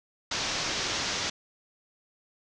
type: low-pass noise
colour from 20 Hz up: white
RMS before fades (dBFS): -31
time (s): 0.31-1.3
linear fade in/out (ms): 5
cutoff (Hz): 6400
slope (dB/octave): 48
effects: none